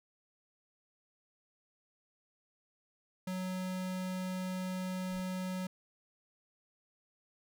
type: tone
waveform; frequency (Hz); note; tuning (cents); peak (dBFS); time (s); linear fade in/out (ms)
square; 185; F#3; 0; -36; 3.27-5.67; 5
type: noise with exponential growth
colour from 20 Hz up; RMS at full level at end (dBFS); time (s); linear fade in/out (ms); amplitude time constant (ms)
brown; -49; 4.96-5.2; 0; 52
effects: none